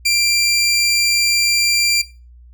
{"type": "tone", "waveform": "20% pulse", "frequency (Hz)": 2371, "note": "D7", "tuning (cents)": 16, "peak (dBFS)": -8, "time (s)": [0.05, 2.02], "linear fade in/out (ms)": 10, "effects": ["noise-tail reverb RT60 0.3 s tail -18 dB re dry", "added 60 Hz sine -40 dBFS peak until 2.53 s"]}